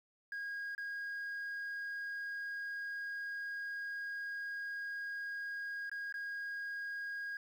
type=tone with dropouts; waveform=sine; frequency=1634 Hz; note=G#6; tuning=29 cents flat; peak=-36 dBFS; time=0.32-7.37 s; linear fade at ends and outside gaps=2 ms; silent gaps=0.75-0.779 / 5.896-5.915 / 6.125-6.141 s; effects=tanh soft clip ceiling -38 dBFS + 11-bit